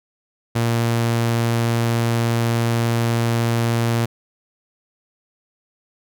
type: tone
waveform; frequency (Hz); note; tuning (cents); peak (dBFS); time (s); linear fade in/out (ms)
sawtooth; 116.54; A#2; 0; -13; 0.55-4.06; 10
effects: none